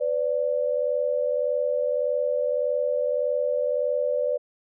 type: tone pair together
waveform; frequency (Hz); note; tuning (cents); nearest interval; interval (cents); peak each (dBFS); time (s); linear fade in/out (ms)
sine; 502.3 / 584; B4 / D5; +29 / -10; minor third; 261; -25 / -24; 0-4.38; 20
effects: none